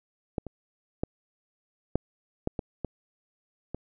clicks, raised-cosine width 2 ms, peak -15 / -24 / -14 / -10 / -13 / -17 / -17 / -20 dBFS, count 8, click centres 0.382 / 0.467 / 1.035 / 1.956 / 2.474 / 2.592 / 2.847 / 3.746 s, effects none

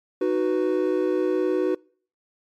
triangle chord, B major, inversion first, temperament equal, 311.1 / 370 / 493.9 Hz, D#4 / F#4 / B4, 0 / 0 / 0 cents, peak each -24 / -20 / -24 dBFS, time 0.21-1.75 s, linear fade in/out 5 ms, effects noise-tail reverb RT60 0.5 s tail -26 dB re dry + MP3 64 kbps

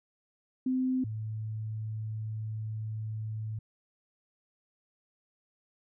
sine tone pair in turn, 257.7 / 109.1 Hz, C4 / A2, -26 / -14 cents, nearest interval octave + minor third, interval 1488 cents, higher first, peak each -26 / -33 dBFS, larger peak first, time 0.66-1.04 / 1.04-3.59 s, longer second, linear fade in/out 5 ms, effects none

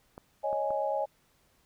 clicks, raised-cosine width 1 ms, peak -29 dBFS, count 3, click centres 0.179 / 0.529 / 0.706 s
sine chord, C# suspended second, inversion none, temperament just, 554.4 / 623.7 / 831.5 Hz, C#5 / D#5 / G#5, 0 / +4 / +2 cents, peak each -32 dBFS, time 0.43-1.06 s, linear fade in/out 20 ms
effects pink hiss -68 dBFS RMS until 1.65 s

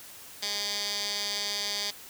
15% pulse tone with band-pass filter, 204.4 Hz, G#3, 27 cents flat, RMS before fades -32 dBFS, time 0.42-1.91 s, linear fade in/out 10 ms, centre 4600 Hz, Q 2.9, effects white hiss -47 dBFS RMS until 2.09 s

